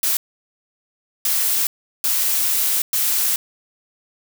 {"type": "noise bursts at uneven times", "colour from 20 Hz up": "blue", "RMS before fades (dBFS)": -19, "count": 4, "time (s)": [[0.03, 0.17], [1.25, 1.67], [2.04, 2.82], [2.93, 3.36]], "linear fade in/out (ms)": 2, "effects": []}